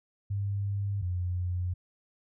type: tone pair in turn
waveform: sine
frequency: 100 / 89.63 Hz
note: G2 / F2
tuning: +35 / +45 cents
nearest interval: major second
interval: 190 cents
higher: first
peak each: -28 / -28 dBFS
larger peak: neither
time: 0.3-1.02 / 1.02-1.74 s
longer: neither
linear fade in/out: 10 ms
effects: none